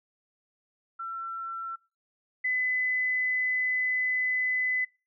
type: tone pair in turn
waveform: sine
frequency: 1348 / 2011 Hz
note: E6 / B6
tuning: +38 / +31 cents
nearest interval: perfect fifth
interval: 693 cents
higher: second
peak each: -33 / -25 dBFS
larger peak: second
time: 0.99-1.76 / 2.44-4.85 s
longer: second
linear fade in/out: 10 ms
effects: noise-tail reverb RT60 0.3 s tail -23 dB re dry